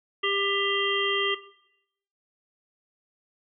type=harmonic tone; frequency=397.4 Hz; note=G4; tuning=24 cents sharp; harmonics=1 / 3 / 5 / 7 / 8; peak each=-29 / -29 / -29 / -29 / -29 dBFS; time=0.23-1.35 s; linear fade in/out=10 ms; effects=noise-tail reverb RT60 0.8 s tail -17 dB re dry